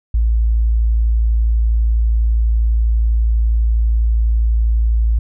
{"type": "tone", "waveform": "sine", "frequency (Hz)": 56.1, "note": "A1", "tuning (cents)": 34, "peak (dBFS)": -11, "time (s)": [0.14, 5.19], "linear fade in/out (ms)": 5, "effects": []}